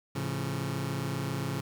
sawtooth chord, A augmented, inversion none, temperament just, 110 / 137.5 / 171.88 Hz, A2 / C#3 / E#3, 0 / -14 / -27 cents, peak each -33 / -29 / -33 dBFS, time 0.15-1.61 s, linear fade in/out 10 ms, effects 9-bit

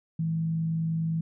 sine tone with frequency modulation, 162.6 Hz, E3, 23 cents flat, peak -25 dBFS, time 0.19-1.21 s, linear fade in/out 5 ms, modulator 49.4 Hz, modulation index 0.22, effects none

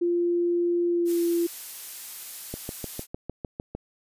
sine tone with pitch glide, 346.9 to 340.9 Hz, F4 to F4, -12 to -42 cents, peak -21 dBFS, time 0.01-1.47 s, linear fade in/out 10 ms, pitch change -30 cents, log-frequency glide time 0.88-1.2 s
blue noise, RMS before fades -37 dBFS, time 1.05-3.07 s, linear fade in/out 50 ms
click train, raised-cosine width 2 ms, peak -19 dBFS, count 9, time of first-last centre 2.54-3.75 s, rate 6.61 Hz
effects resampled to 32000 Hz

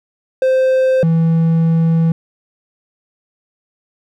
triangle tone pair in turn, 521 / 164.1 Hz, C5 / E3, -7 / -8 cents, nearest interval octave + minor sixth, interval 2001 cents, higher first, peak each -8 dBFS, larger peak neither, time 0.42-1.03 / 1.03-2.12 s, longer second, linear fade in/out 2 ms, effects none

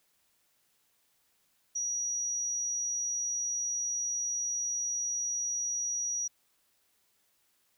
sine tone, 5790 Hz, F#8, 38 cents flat, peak -30 dBFS, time 1.75-6.28 s, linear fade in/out 10 ms, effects white hiss -72 dBFS RMS until 7.77 s

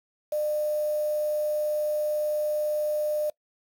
sine tone with quantisation, 603 Hz, D5, 46 cents sharp, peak -24 dBFS, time 0.32-3.3 s, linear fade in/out 5 ms, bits 7, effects noise-tail reverb RT60 0.1 s tail -23 dB re dry

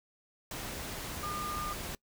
sine tone in noise, 1208 Hz, D6, 48 cents sharp, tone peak -36 dBFS, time 1.23-1.73 s, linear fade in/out 2 ms, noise pink, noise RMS -40 dBFS, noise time 0.51-1.95 s, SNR +1 dB, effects noise-tail reverb RT60 0.1 s tail -23 dB re dry

